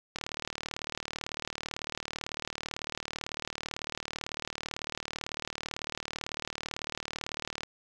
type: click train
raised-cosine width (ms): 0.2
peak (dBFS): -17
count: 285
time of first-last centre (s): 0.16-7.634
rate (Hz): 38
effects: none